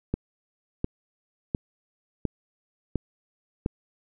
click train, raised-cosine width 3 ms, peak -12 dBFS, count 6, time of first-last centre 0.14-3.661 s, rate 1.42 Hz, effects none

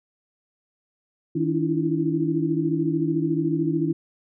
sine tone cluster, 157.8 / 288.8 / 324 / 337.7 Hz, D#3 / D4 / E4 / E4, +25 / -29 / -30 / +42 cents, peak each -26 dBFS, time 1.35-3.93 s, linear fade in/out 10 ms, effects none

